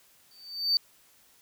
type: tone with exponential growth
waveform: triangle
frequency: 4588 Hz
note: D8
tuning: 41 cents flat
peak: -16 dBFS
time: 0.31-0.77 s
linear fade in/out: 1 ms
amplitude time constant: 100 ms
effects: tanh soft clip ceiling -17 dBFS + white hiss -61 dBFS RMS until 1.41 s